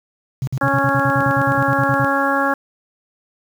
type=tone bursts; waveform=sine; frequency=131.3 Hz; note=C3; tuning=6 cents sharp; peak=-17 dBFS; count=16; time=0.42-2.046 s; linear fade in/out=0 ms; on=51 ms; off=54 ms
type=harmonic tone; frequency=276.5 Hz; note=C#4; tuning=4 cents flat; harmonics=1 / 2 / 3 / 4 / 5 / 6; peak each=-22 / -22 / -22 / -22 / -22 / -22 dBFS; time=0.61-2.54 s; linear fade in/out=5 ms
type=clicks; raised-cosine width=3 ms; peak=-19 dBFS; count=5; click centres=0.675 / 1.223 / 1.262 / 1.549 / 2.046 s
effects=high-pass 80 Hz 12 dB/octave + 7-bit